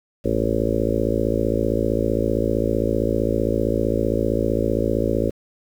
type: harmonic tone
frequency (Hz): 55.4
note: A1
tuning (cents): +13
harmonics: 1 / 2 / 4 / 5 / 6 / 7 / 8 / 9 / 10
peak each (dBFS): -27 / -27 / -27 / -27 / -27 / -27 / -27 / -27 / -27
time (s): 0.24-5.31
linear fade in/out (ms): 20
effects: 8-bit